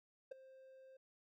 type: tone with ADSR envelope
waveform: triangle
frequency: 527 Hz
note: C5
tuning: 12 cents sharp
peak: -39 dBFS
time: 0.31-0.97 s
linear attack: 9 ms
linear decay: 8 ms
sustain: -17 dB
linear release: 6 ms
effects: none